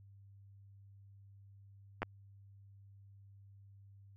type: clicks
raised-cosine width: 0.5 ms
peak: -21 dBFS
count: 2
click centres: 2.02 / 2.03 s
effects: added 99 Hz sine -56 dBFS peak until 4.16 s